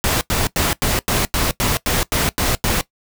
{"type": "noise bursts", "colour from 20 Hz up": "pink", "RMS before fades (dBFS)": -18, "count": 11, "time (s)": [0.04, 2.81], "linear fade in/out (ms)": 0, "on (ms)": 170, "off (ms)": 90, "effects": ["noise-tail reverb RT60 0.1 s tail -18 dB re dry"]}